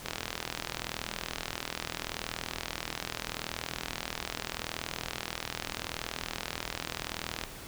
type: click train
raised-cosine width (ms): 0.2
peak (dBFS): -15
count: 302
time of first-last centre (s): 0.06-7.437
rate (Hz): 40.8
effects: pink hiss -45 dBFS RMS until 7.67 s